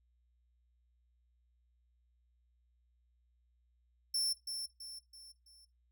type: tone with echo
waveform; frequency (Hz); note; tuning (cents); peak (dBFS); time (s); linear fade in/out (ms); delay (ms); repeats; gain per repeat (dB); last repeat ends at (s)
sawtooth; 5380; E8; +34; -29; 4.14-4.33; 5; 330; 4; -7; 5.65
effects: noise-tail reverb RT60 0.2 s tail -17 dB re dry + added 60 Hz sine -70 dBFS peak until 5.91 s